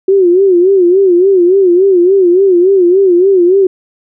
sine tone with vibrato, 370 Hz, F#4, in tune, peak -4 dBFS, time 0.08-3.67 s, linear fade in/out 5 ms, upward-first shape sine, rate 3.5 Hz, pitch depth 120 cents each way, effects none

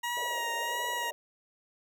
20% pulse tone with vibrato, 950 Hz, A#5, 33 cents sharp, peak -26 dBFS, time 0.03-1.11 s, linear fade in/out 10 ms, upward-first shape sine, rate 1.5 Hz, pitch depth 30 cents each way
pink band-pass noise, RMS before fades -43 dBFS, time 0.17-1.12 s, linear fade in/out 0 ms, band 440 to 660 Hz, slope 48 dB/octave
effects none

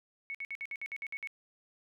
sine tone bursts, 2212 Hz, C#7, 4 cents flat, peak -36 dBFS, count 10, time 0.3-1.273 s, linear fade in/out 0 ms, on 46 ms, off 57 ms, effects none

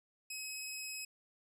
15% pulse tone, 2553 Hz, D#7, 44 cents sharp, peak -34 dBFS, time 0.3-1.05 s, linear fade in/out 5 ms, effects none

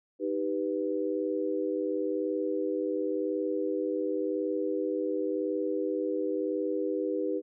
sine chord, Eb augmented, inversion none, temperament equal, 311.1 / 392 / 493.9 Hz, Eb4 / G4 / B4, 0 / 0 / 0 cents, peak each -32 dBFS, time 0.19-7.42 s, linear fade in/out 50 ms, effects none

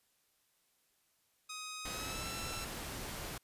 10% pulse tone with pitch glide, 1256 to 1338.4 Hz, D#6 to E6, +16 to +26 cents, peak -34 dBFS, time 1.49-2.65 s, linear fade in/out 10 ms, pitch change +110 cents, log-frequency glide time 1.91-2.27 s
pink noise, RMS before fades -43 dBFS, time 1.85-3.38 s, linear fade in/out 5 ms
effects white hiss -75 dBFS RMS until 3.43 s + resampled to 32000 Hz

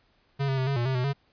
square tone with pitch steps, 139 / 134.3 / 130.8 / 138.8 / 119.6 / 132 / 125.5 / 139.7 Hz, C#3 / C3 / C3 / C#3 / A#2 / C3 / B2 / C#3, +5 / +46 / 0 / +3 / +45 / +16 / +28 / +14 cents, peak -25 dBFS, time 0.39-1.134 s, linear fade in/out 20 ms, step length 93 ms, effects pink hiss -66 dBFS RMS until 1.32 s + resampled to 11025 Hz

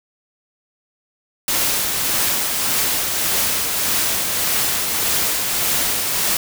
white noise with tremolo, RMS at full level -18 dBFS, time 1.48-6.37 s, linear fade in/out 2 ms, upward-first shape triangle, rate 1.7 Hz, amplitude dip 35%, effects none

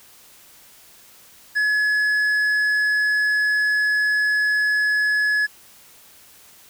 sine tone with tanh clipping, 1698 Hz, G#6, 38 cents sharp, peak -18 dBFS, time 1.55-5.47 s, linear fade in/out 20 ms, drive 6 dB, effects white hiss -49 dBFS RMS until 6.69 s

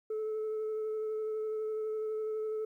sine tone with vibrato, 433.9 Hz, A4, 24 cents flat, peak -30 dBFS, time 0.1-2.65 s, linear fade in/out 5 ms, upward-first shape sine, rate 12 Hz, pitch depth 13 cents each way, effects tanh soft clip ceiling -31 dBFS + 12-bit

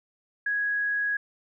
sine tone, 1662 Hz, G#6, 1 cent sharp, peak -24 dBFS, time 0.46-1.17 s, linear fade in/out 5 ms, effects none

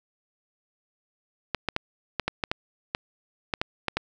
clicks, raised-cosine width 0.3 ms, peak -9 dBFS, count 12, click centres 1.547 / 1.687 / 1.764 / 2.197 / 2.28 / 2.438 / 2.515 / 2.949 / 3.538 / 3.615 / 3.883 / 3.97 s, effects none

